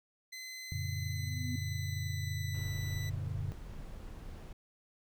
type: tone with pitch glide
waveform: 20% pulse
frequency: 2040 to 1985.4 Hz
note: C7 to B6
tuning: -44 to +9 cents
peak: -38 dBFS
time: 0.32-3.1 s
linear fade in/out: 10 ms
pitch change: -47 cents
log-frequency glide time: 0.67-2.7 s
type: chord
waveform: sine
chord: Gb augmented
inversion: none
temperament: just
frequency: 92.5 / 115.62 / 144.53 Hz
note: Gb2 / Bb2 / D3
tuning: 0 / -14 / -27 cents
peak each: -37 / -40 / -40 dBFS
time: 0.72-3.52 s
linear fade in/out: 0 ms
type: tone with exponential growth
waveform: sine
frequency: 246.9 Hz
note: B3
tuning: in tune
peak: -35 dBFS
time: 0.96-1.56 s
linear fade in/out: 5 ms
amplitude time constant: 130 ms
type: noise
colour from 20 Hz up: brown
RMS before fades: -46 dBFS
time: 2.54-4.53 s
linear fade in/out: 5 ms
effects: none